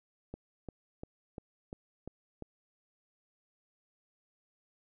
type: click train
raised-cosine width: 2 ms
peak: -28 dBFS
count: 7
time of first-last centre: 0.34-2.423 s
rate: 2.88 Hz
effects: none